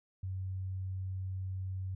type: tone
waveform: sine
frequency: 94.2 Hz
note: F#2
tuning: 32 cents sharp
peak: -35 dBFS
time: 0.23-1.95 s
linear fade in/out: 5 ms
effects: none